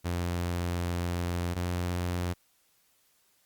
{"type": "tone pair in turn", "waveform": "sawtooth", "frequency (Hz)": [87.31, 88.48], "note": ["F2", "F2"], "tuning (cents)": [0, 23], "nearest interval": "unison", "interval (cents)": 23, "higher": "second", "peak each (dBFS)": [-25, -25], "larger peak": "neither", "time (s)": [[0.04, 1.55], [1.55, 2.34]], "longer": "first", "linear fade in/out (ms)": 20, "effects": ["white hiss -68 dBFS RMS until 3.45 s", "Opus 48 kbps"]}